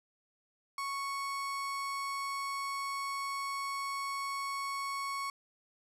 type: tone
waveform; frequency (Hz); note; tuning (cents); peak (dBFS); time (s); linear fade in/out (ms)
35% pulse; 1107; C#6; -3; -33; 0.78-5.3; 2
effects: low-pass 12000 Hz 12 dB/octave